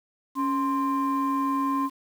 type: tone pair together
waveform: sine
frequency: 277.2 / 1046.6 Hz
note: C#4 / C6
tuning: 0 / 0 cents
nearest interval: octave + major seventh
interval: 2300 cents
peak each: -24 dBFS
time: 0.35-1.9 s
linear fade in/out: 50 ms
effects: tanh soft clip ceiling -18 dBFS + 8-bit